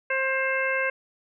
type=harmonic tone; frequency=530 Hz; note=C5; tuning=22 cents sharp; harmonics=1 / 2 / 3 / 4 / 5; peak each=-28 / -33 / -27 / -29 / -32 dBFS; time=0.1-0.9 s; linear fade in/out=5 ms; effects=none